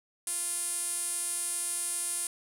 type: tone with band-pass filter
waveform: sawtooth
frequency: 347.5 Hz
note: F4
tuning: 9 cents flat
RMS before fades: -33 dBFS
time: 0.27-2.27 s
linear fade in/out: 2 ms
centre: 9600 Hz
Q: 7.4
effects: none